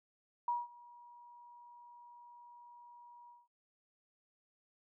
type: tone with ADSR envelope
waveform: sine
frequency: 959 Hz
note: A#5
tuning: 49 cents sharp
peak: -30 dBFS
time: 0.48-3.48 s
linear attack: 3 ms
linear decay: 190 ms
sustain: -24 dB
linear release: 190 ms
effects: none